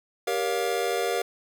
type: chord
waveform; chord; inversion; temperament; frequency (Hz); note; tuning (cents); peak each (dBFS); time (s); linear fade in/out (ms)
square; G half-diminished seventh; none; just; 392 / 470.4 / 564.5 / 705.6; G4 / Bb4 / Db5 / F5; 0 / +16 / +31 / +18; -31 / -29 / -34 / -31; 0.27-1.22; 5
effects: none